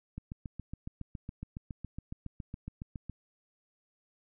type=click train; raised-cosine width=5 ms; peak=-27 dBFS; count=22; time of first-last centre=0.18-3.097 s; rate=7.2 Hz; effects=none